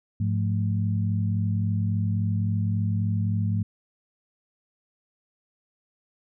sine tone cluster, 103.5 / 175.2 / 218.8 Hz, G#2 / F3 / A3, -5 / +6 / -9 cents, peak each -23 / -30 / -31 dBFS, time 0.2-3.63 s, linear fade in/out 5 ms, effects none

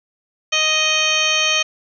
harmonic tone with a mistuned harmonic, 623 Hz, D#5, 2 cents sharp, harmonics 1 / 2 / 3 / 4 / 5 / 6 / 7 / 9 / 10, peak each -27 / -26 / -27 / -19 / -19 / -28 / -27 / -28 / -26 dBFS, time 0.52-1.63 s, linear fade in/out 10 ms, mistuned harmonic 10, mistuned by +26 cents, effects none

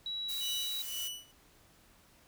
sine tone, 3900 Hz, B7, 23 cents flat, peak -35 dBFS, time 0.06-0.82 s, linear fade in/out 2 ms
blue noise, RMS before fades -42 dBFS, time 0.28-1.09 s, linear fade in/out 20 ms
sawtooth tone with tremolo, 2960 Hz, F#7, in tune, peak -33 dBFS, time 0.4-1.32 s, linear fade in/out 20 ms, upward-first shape sine, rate 2 Hz, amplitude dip 95%
effects pink hiss -63 dBFS RMS until 2.27 s

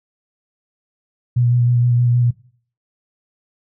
sine tone with vibrato, 121.4 Hz, B2, 29 cents flat, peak -12 dBFS, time 1.36-2.31 s, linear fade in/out 10 ms, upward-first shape square, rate 6.4 Hz, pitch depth 15 cents each way, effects noise-tail reverb RT60 0.5 s tail -19 dB re dry

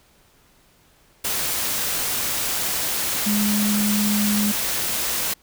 sine tone in noise, 207.7 Hz, G#3, in tune, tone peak -19 dBFS, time 3.26-4.52 s, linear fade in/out 10 ms, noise white, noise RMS -24 dBFS, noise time 1.24-5.34 s, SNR +2 dB, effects pink hiss -57 dBFS RMS until 5.42 s

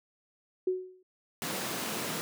sine tone with exponential decay, 370 Hz, F#4, in tune, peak -23 dBFS, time 0.67-1.03 s, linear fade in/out 5 ms, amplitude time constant 78 ms
pink high-pass noise, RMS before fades -35 dBFS, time 1.42-2.21 s, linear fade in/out 0 ms, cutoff 150 Hz, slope 24 dB/octave
effects none

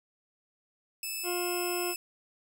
10% pulse tone, 2614 Hz, E7, 15 cents flat, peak -25 dBFS, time 1.03-1.96 s, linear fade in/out 2 ms
harmonic tone, 354.1 Hz, F4, 24 cents sharp, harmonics 1 / 2 / 3 / 4 / 6 / 7 / 8 / 9, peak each -32 / -38 / -42 / -44 / -48 / -49 / -50 / -51 dBFS, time 1.23-1.95 s, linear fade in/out 50 ms
effects none

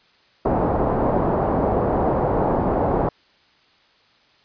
white low-pass noise, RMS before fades -20 dBFS, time 0.45-3.09 s, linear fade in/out 5 ms, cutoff 830 Hz, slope 24 dB/octave, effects white hiss -57 dBFS RMS until 4.44 s + resampled to 11025 Hz

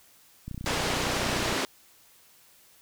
click train, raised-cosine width 5 ms, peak -24 dBFS, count 33, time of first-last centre 0.48-1.526 s, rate 30.6 Hz
pink band-pass noise, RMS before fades -29 dBFS, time 0.66-1.65 s, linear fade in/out 0 ms, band 230 to 6400 Hz, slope 12 dB/octave
effects white hiss -58 dBFS RMS until 2.81 s

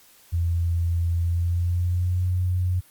sine tone with pitch glide, 85 to 90.58 Hz, F2 to F#2, -46 to -36 cents, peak -20 dBFS, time 0.32-2.81 s, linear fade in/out 20 ms, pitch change +110 cents, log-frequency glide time 1.23-2.25 s, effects white hiss -54 dBFS RMS until 2.9 s + Opus 48 kbps

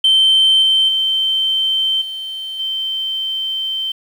sine tone with level steps, 3107 Hz, G7, 16 cents flat, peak -7 / -9 / -13 / -23 / -18 dBFS, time 0.04-3.92 s, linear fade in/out 5 ms, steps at 0.62 / 0.88 / 2.01 / 2.59 s, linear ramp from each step 10 ms, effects tanh soft clip ceiling -6 dBFS + 7-bit

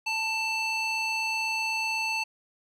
square tone with band-pass filter, 886 Hz, A5, 12 cents sharp, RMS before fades -29 dBFS, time 0.06-2.24 s, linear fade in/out 10 ms, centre 3100 Hz, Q 1.8, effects none

